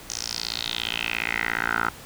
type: tone with band-pass filter sweep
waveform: 10% pulse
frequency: 57.2 Hz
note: A#1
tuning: 32 cents flat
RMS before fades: -28 dBFS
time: 0.1-1.9 s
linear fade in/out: 0 ms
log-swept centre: 6200 to 1300 Hz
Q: 4.4
effects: pink hiss -43 dBFS RMS until 2.05 s